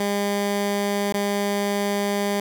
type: tone with dropouts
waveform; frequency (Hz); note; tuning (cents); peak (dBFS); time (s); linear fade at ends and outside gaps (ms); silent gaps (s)
15% pulse; 202.4; G#3; -44; -15; 0-2.4; 2; 1.124-1.141
effects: none